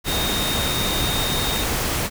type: tone in noise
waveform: sine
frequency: 3700 Hz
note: A#7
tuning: 14 cents flat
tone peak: -25 dBFS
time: 0.05-1.65 s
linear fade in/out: 50 ms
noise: pink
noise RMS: -23 dBFS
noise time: 0.04-2.1 s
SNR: -5 dB
effects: none